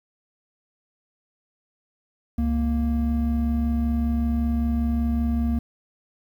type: tone pair together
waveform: triangle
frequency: 69.3 / 233.1 Hz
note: C#2 / A#3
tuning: 0 / 0 cents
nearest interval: octave + major sixth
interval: 2100 cents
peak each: -21 dBFS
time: 2.38-5.59 s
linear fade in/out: 5 ms
effects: 9-bit